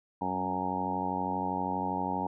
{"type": "harmonic tone with a mistuned harmonic", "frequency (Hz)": 92.5, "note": "F#2", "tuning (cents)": 0, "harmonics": [1, 2, 3, 4, 5, 6, 7, 8, 9, 10], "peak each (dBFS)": [-45, -37, -37, -43, -43, -44, -45, -40, -34, -35], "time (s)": [0.21, 2.27], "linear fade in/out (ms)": 5, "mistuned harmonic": 2, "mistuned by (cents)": 20, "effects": []}